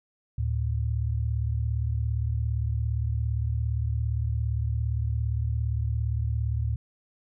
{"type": "tone pair together", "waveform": "sine", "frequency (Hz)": [74.6, 112.05], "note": ["D2", "A2"], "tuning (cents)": [28, 32], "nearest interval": "perfect fifth", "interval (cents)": 704, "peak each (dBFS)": -27, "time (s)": [0.38, 6.76], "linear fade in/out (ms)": 5, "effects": []}